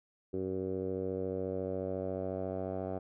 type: tone with low-pass filter sweep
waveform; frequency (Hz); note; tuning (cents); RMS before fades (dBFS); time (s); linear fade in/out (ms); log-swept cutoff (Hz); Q
10% pulse; 94.1; F#2; +30; -36; 0.33-2.99; 10; 400 to 740; 3.3
effects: none